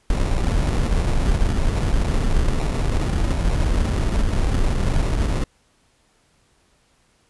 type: noise with sample-and-hold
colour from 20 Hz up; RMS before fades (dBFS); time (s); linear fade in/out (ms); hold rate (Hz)
brown; -19; 0.1-5.44; 2; 1575
effects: pink hiss -61 dBFS RMS until 7.29 s + resampled to 24000 Hz